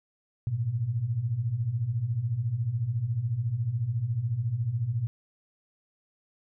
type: beating tone pair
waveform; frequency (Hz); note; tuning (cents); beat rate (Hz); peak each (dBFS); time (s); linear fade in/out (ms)
sine; 106.7 / 120.7; G#2 / B2; +47 / -39; 14; -32 / -27; 0.47-5.07; 0
effects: none

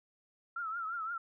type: tone with vibrato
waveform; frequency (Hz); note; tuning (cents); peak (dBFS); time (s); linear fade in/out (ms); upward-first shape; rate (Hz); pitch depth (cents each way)
sine; 1344; E6; +33; -35; 0.56-1.18; 5; triangle; 5.8; 110
effects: none

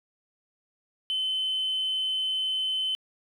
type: tone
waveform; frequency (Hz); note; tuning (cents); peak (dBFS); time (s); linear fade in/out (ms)
sine; 3054; G7; -46; -24; 1.1-2.95; 0
effects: tanh soft clip ceiling -22 dBFS + 10-bit

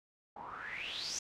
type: noise with low-pass filter sweep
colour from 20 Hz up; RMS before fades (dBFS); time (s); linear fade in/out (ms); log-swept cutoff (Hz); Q
white; -42; 0.36-1.19; 5; 800 to 6400; 7.8
effects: none

